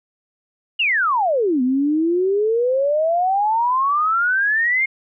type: exponential two-way sweep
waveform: sine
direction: down then up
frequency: 2960 to 246.9 to 2161 Hz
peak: -15 dBFS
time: 0.79-4.86 s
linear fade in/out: 10 ms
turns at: 1.62 s
effects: none